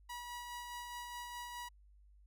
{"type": "tone with tremolo", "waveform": "sawtooth", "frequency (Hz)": 968, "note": "B5", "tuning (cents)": -35, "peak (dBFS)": -39, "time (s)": [0.09, 1.69], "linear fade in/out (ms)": 10, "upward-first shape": "sine", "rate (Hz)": 4.8, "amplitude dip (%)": 30, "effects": ["added 50 Hz sine -60 dBFS peak until 2.26 s"]}